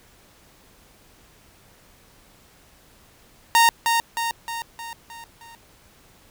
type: tone with echo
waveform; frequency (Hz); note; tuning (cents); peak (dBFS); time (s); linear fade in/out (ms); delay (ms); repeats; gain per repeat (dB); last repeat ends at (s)
sawtooth; 925; A#5; -14; -9; 3.55-3.69; 0; 310; 6; -5; 5.55
effects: pink hiss -54 dBFS RMS until 6.3 s